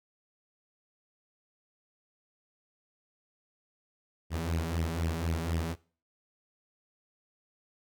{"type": "tone with flanger", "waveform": "sawtooth", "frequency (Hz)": 82.41, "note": "E2", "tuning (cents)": 0, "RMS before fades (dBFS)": -32, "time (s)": [4.3, 5.76], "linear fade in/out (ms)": 50, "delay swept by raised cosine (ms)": [0.35, 5.25], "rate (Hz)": 4, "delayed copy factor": 0.75, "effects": ["noise-tail reverb RT60 0.4 s tail -21 dB re dry"]}